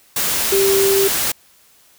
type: tone in noise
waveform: sine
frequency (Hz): 392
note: G4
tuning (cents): 0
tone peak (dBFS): -13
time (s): 0.52-1.08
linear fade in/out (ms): 5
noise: white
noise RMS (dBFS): -19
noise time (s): 0.16-1.32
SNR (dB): +3
effects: white hiss -52 dBFS RMS until 1.98 s